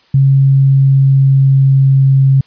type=tone with pitch glide; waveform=sine; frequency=136.3 to 135.2 Hz; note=C#3 to C#3; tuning=-29 to -43 cents; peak=-5 dBFS; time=0.14-2.41 s; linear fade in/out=5 ms; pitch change=-14 cents; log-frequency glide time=0.33-2.15 s; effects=white hiss -50 dBFS RMS until 2.46 s + resampled to 11025 Hz